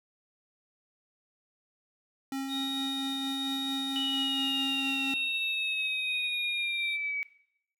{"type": "tone with tremolo", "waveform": "square", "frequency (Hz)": 270.5, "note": "C#4", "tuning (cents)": -42, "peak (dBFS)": -32, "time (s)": [2.32, 5.14], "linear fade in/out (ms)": 2, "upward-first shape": "sine", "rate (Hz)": 4.4, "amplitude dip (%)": 25}
{"type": "tone with vibrato", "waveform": "triangle", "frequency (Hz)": 3734, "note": "A#7", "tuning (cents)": 2, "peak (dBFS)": -32, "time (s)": [2.48, 6.98], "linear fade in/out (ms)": 50, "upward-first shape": "sine", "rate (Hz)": 1.1, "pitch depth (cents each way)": 8}
{"type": "linear sweep", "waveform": "sine", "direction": "down", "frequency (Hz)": [2960, 2265], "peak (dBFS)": -30, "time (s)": [3.96, 7.23], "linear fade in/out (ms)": 0}
{"effects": ["noise-tail reverb RT60 0.7 s tail -18 dB re dry"]}